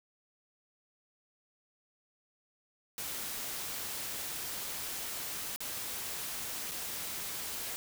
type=noise with dropouts; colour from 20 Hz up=white; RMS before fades=-39 dBFS; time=2.98-7.76 s; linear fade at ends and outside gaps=0 ms; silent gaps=5.561-5.605 / 6.712-6.717 s; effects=none